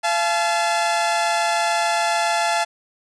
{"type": "tone pair together", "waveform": "sawtooth", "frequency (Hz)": [684.2, 862], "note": ["F5", "A5"], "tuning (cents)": [-36, -36], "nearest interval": "major third", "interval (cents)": 400, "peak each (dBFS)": -17, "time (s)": [0.03, 2.65], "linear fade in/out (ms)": 20, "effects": ["resampled to 22050 Hz", "8-bit"]}